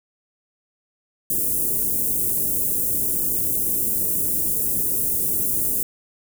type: band-stop noise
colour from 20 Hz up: white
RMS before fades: -22 dBFS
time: 1.3-5.83 s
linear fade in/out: 2 ms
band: 440 to 9300 Hz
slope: 24 dB/octave
effects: none